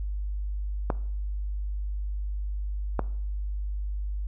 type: clicks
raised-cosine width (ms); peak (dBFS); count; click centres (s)
1; -11; 2; 0.902 / 2.993
effects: noise-tail reverb RT60 0.6 s tail -19 dB re dry + added 50 Hz sine -28 dBFS peak until 4.27 s